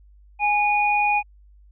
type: tone pair together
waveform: sine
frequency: 830.6 / 2455 Hz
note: G#5 / D#7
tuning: 0 / -24 cents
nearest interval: octave + perfect fifth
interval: 1876 cents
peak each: -19 / -21 dBFS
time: 0.39-1.23 s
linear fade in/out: 50 ms
effects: added 50 Hz sine -48 dBFS peak until 1.71 s